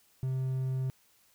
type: tone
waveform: triangle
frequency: 130.81 Hz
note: C3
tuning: in tune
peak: -27 dBFS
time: 0.23-0.9 s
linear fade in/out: 0 ms
effects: white hiss -66 dBFS RMS until 1.34 s